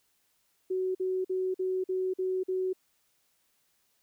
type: tone bursts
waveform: sine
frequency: 373 Hz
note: F#4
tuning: 14 cents sharp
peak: -27 dBFS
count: 7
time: 0.7-2.732 s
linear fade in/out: 10 ms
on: 250 ms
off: 47 ms
effects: white hiss -72 dBFS RMS until 4.02 s